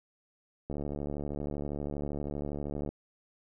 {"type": "click train", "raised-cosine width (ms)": 2, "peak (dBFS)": -23, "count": 160, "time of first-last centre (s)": [0.7, 2.89], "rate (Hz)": 72.6, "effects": []}